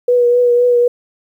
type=tone with vibrato; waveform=sine; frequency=486.2 Hz; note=B4; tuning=27 cents flat; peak=-8 dBFS; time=0.08-0.88 s; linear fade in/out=5 ms; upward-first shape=triangle; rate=3.9 Hz; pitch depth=27 cents each way; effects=8-bit